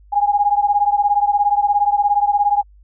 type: beating tone pair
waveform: sine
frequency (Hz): 814 / 831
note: G#5 / G#5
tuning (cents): -35 / +1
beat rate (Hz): 17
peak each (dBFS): -15 / -17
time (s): 0.12-2.63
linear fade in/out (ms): 20
effects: added 50 Hz sine -44 dBFS peak until 2.83 s